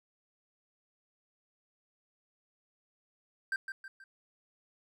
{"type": "tone with echo", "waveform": "triangle", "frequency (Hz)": 1568, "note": "G6", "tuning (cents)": 0, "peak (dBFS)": -28, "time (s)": [3.52, 3.56], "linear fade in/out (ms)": 2, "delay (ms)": 160, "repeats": 3, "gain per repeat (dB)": -7, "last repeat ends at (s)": 4.04, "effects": []}